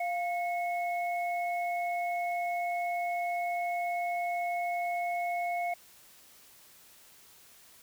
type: tone pair together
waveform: sine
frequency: 698.5 / 2191 Hz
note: F5 / C#7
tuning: 0 / -21 cents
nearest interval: octave + minor sixth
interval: 1979 cents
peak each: -30 / -37 dBFS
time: 0-5.74 s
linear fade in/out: 5 ms
effects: white hiss -57 dBFS RMS until 7.82 s